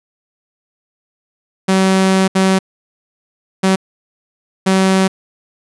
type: tone bursts at uneven times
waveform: sawtooth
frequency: 190.2 Hz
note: F#3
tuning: 48 cents sharp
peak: -6 dBFS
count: 4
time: 1.68-2.28 / 2.35-2.59 / 3.63-3.76 / 4.66-5.08 s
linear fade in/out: 10 ms
effects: resampled to 24000 Hz